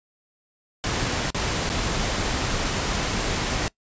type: noise with dropouts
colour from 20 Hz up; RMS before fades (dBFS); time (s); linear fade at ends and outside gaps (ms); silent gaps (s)
pink; -25; 0.84-3.68; 0; 1.304-1.346 / 1.692-1.7
effects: noise-tail reverb RT60 0.1 s tail -22 dB re dry + resampled to 16000 Hz